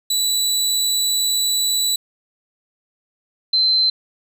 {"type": "tone pair in turn", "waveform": ["25% pulse", "sine"], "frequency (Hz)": [3951, 4090], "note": ["B7", "C8"], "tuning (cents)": [0, -40], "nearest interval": "minor second", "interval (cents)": 60, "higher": "second", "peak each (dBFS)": -13, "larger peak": "neither", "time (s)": [[0.1, 1.96], [3.53, 3.9]], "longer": "first", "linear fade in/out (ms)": 5, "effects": []}